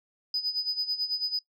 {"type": "tone with tremolo", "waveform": "sine", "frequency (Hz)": 4990, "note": "D#8", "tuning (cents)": 4, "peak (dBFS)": -23, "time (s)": [0.34, 1.39], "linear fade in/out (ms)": 2, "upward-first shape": "sine", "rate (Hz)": 9.1, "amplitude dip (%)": 80, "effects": ["noise-tail reverb RT60 0.1 s tail -22 dB re dry", "tanh soft clip ceiling -21 dBFS"]}